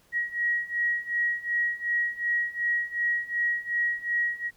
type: beating tone pair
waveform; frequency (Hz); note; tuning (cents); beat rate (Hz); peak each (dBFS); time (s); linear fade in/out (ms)
sine; 1900 / 1902.7; A#6 / A#6; +33 / +35; 2.7; -29 / -27; 0.12-4.51; 50
effects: pink hiss -62 dBFS RMS until 4.56 s